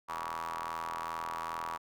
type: ring-modulated tone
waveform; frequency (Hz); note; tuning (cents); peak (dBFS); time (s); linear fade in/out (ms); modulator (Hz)
sawtooth; 82.41; E2; 0; -29; 0.08-1.78; 20; 1050
effects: none